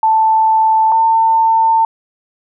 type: tone pair in turn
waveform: sine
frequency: 882 / 898.5 Hz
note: A5 / A5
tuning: +4 / +36 cents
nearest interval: unison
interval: 32 cents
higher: second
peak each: -8 dBFS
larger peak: neither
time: 0.03-0.92 / 0.92-1.85 s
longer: second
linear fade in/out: 2 ms
effects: none